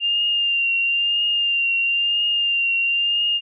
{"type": "tone with vibrato", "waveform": "sine", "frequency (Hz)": 2794, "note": "F7", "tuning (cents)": 0, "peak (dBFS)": -17, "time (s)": [0, 3.41], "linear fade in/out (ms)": 50, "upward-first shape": "triangle", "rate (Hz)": 1, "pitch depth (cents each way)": 33, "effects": []}